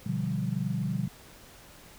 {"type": "chord", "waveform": "sine", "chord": "G dominant seventh", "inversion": "first", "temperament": "equal", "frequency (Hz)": [123.47, 146.83, 174.61, 196], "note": ["B2", "D3", "F3", "G3"], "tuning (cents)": [0, 0, 0, 0], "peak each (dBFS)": -33, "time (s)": [0.06, 1.08], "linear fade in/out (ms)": 5, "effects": ["pink hiss -52 dBFS RMS until 1.98 s"]}